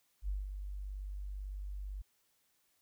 sine tone with ADSR envelope, 49 Hz, G1, in tune, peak -32 dBFS, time 0.22-2.02 s, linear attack 65 ms, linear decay 180 ms, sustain -7 dB, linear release 9 ms, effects white hiss -75 dBFS RMS until 2.81 s

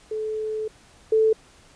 sine tone pair in turn, 433.5 / 439.6 Hz, A4 / A4, -26 / -2 cents, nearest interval unison, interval 24 cents, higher second, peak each -25 / -15 dBFS, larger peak second, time 0.11-0.68 / 1.12-1.33 s, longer first, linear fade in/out 5 ms, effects pink hiss -53 dBFS RMS until 1.75 s + resampled to 22050 Hz

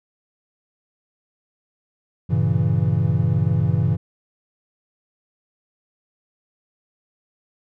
triangle chord, G diminished seventh, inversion none, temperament equal, 98 / 116.54 / 138.59 / 164.81 Hz, G2 / Bb2 / Db3 / Fb3, 0 / 0 / 0 / 0 cents, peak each -20 dBFS, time 2.29-3.97 s, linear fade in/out 20 ms, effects none

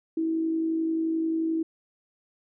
sine tone with amplitude modulation, 324.2 Hz, E4, 29 cents flat, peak -22 dBFS, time 0.17-1.63 s, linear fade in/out 5 ms, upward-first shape sine, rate 51.4 Hz, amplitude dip 35%, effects none

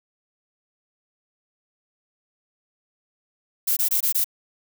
violet noise bursts, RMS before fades -21 dBFS, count 5, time 3.67-4.244 s, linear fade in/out 10 ms, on 98 ms, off 21 ms, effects none

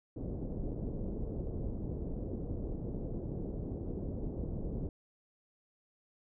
pink low-pass noise, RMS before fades -38 dBFS, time 0.16-4.89 s, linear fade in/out 2 ms, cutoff 480 Hz, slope 24 dB/octave, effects none

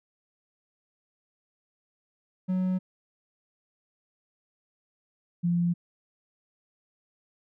triangle / sine tone pair in turn, 185 / 173.01 Hz, F#3 / F3, 0 / -16 cents, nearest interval minor second, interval 116 cents, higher first, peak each -22 dBFS, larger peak neither, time 2.48-2.79 / 5.43-5.74 s, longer neither, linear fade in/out 20 ms, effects none

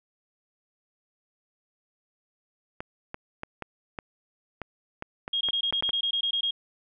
clicks, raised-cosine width 0.5 ms, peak -19 dBFS, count 12, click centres 2.805 / 3.144 / 3.434 / 3.623 / 3.988 / 4.617 / 5.024 / 5.279 / 5.487 / 5.726 / 5.825 / 5.892 s
sine tone bursts, 3261 Hz, G#7, 32 cents flat, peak -24 dBFS, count 12, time 5.33-6.509 s, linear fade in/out 5 ms, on 79 ms, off 21 ms
effects none

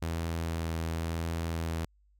sawtooth tone with vibrato, 82.41 Hz, E2, in tune, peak -27 dBFS, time 0.02-1.85 s, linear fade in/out 5 ms, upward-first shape sine, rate 0.95 Hz, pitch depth 11 cents each way, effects added 50 Hz sine -62 dBFS peak until 2.19 s

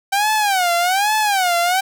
sawtooth tone with vibrato, 771 Hz, G5, 29 cents flat, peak -11 dBFS, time 0.12-1.81 s, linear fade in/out 10 ms, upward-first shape sine, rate 1.2 Hz, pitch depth 200 cents each way, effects none

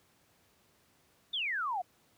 sine exponential sweep, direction down, 3650 to 687 Hz, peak -31 dBFS, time 1.33-1.82 s, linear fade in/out 10 ms, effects pink hiss -68 dBFS RMS until 2.17 s + high-pass 80 Hz 12 dB/octave

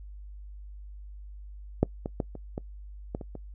clicks, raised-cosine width 2 ms, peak -7 / -18 / -14 / -26 / -19 / -18 / -25 / -25 dBFS, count 8, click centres 1.83 / 2.059 / 2.202 / 2.353 / 2.579 / 3.149 / 3.212 / 3.353 s, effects noise-tail reverb RT60 0.1 s tail -23 dB re dry + added 50 Hz sine -41 dBFS peak until 3.54 s

